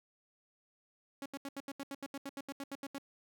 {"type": "tone bursts", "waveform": "sawtooth", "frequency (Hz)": 277.2, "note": "C#4", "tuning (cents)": 0, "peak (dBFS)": -36, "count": 16, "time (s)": [1.22, 2.983], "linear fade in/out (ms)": 2, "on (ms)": 38, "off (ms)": 77, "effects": []}